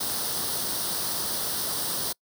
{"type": "noise with comb filter", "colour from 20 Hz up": "white", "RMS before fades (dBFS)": -29, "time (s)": [0, 2.13], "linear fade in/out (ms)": 10, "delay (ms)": 0.21, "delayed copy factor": 0.7, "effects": ["noise-tail reverb RT60 0.1 s tail -26 dB re dry", "high-pass 80 Hz 12 dB/octave"]}